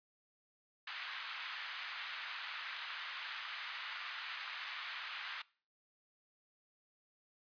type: band-pass noise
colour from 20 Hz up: pink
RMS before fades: -45 dBFS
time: 0.87-5.42 s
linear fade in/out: 5 ms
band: 1200 to 3900 Hz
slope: 24 dB/octave
effects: noise-tail reverb RT60 0.4 s tail -22 dB re dry + resampled to 11025 Hz